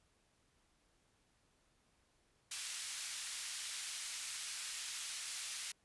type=band-pass noise; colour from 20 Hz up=white; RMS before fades=-44 dBFS; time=2.51-5.72 s; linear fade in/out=5 ms; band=1800 to 10000 Hz; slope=12 dB/octave; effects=pink hiss -75 dBFS RMS until 5.84 s + resampled to 24000 Hz